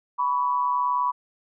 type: tone pair together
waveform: sine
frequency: 987.8 / 1127.2 Hz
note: B5 / C#6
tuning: 0 / +29 cents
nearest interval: major second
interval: 229 cents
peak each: -22 / -26 dBFS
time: 0.18-1.12 s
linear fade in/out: 20 ms
effects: none